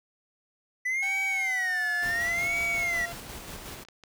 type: tone with vibrato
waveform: triangle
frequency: 1975.5 Hz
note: B6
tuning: in tune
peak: -24 dBFS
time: 0.85-3.06 s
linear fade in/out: 10 ms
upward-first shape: sine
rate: 0.7 Hz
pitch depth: 240 cents each way
type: tone with pitch glide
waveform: sawtooth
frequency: 784 to 686.5 Hz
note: G5 to F5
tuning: 0 to -30 cents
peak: -33 dBFS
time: 1.02-3.13 s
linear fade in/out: 10 ms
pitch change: -230 cents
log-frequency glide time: 1.28-2.22 s
type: noise with tremolo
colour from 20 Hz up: pink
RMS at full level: -40 dBFS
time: 2.02-3.84 s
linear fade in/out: 10 ms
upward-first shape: square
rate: 5.5 Hz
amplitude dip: 30%
type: clicks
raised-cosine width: 0.2 ms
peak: -32 dBFS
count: 5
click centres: 3.747 / 3.789 / 3.85 / 3.886 / 4.037 s
effects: none